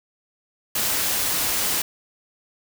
white noise, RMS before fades -23 dBFS, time 0.75-1.82 s, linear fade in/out 5 ms, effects none

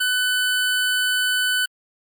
25% pulse tone, 1500 Hz, F#6, 23 cents sharp, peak -15 dBFS, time 0-1.66 s, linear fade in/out 10 ms, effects Opus 48 kbps

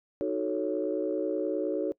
sine chord, D# half-diminished seventh, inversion none, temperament equal, 311.1 / 370 / 440 / 554.4 Hz, D#4 / F#4 / A4 / C#5, 0 / 0 / 0 / 0 cents, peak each -32 dBFS, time 0.21-1.92 s, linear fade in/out 0 ms, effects noise-tail reverb RT60 0.1 s tail -23 dB re dry + tanh soft clip ceiling -17 dBFS

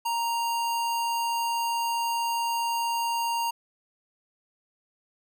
square tone, 932.3 Hz, A#5, in tune, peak -26 dBFS, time 0.05-3.51 s, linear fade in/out 10 ms, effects none

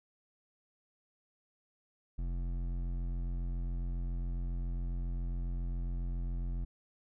triangle tone with hard clipping, 43.65 Hz, F1, in tune, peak -35 dBFS, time 2.18-6.65 s, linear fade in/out 10 ms, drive 15 dB, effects none

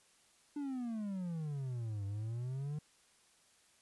triangle exponential two-way sweep, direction down then up, 296.8 to 98 to 153.3 Hz, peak -35 dBFS, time 0.56-2.79 s, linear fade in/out 5 ms, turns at 2.05 s, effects white hiss -68 dBFS RMS until 3.81 s + resampled to 24000 Hz

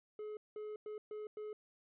triangle tone bursts at uneven times, 424.8 Hz, G#4, 39 cents sharp, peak -40 dBFS, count 5, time 0.19-0.37 / 0.56-0.76 / 0.86-0.98 / 1.11-1.27 / 1.37-1.53 s, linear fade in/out 2 ms, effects resampled to 8000 Hz

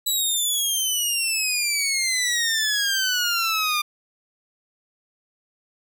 15% pulse exponential sweep, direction down, 3951 to 1195 Hz, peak -14 dBFS, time 0.06-3.82 s, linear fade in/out 10 ms, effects none

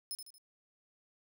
15% pulse tone with echo, 5190 Hz, E8, 28 cents flat, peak -32 dBFS, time 0.11-0.15 s, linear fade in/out 0 ms, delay 77 ms, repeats 3, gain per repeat -7 dB, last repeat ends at 0.381 s, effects none

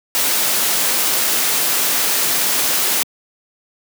white noise, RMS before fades -17 dBFS, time 0.15-3.03 s, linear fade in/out 0 ms, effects high-pass 200 Hz 12 dB/octave

